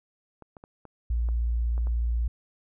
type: clicks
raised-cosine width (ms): 1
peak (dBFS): -31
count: 7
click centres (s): 0.423 / 0.568 / 0.639 / 0.853 / 1.288 / 1.779 / 1.871
type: tone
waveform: sine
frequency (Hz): 58.27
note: A#1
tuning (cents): 0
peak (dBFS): -23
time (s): 1.1-2.28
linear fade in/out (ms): 5
effects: none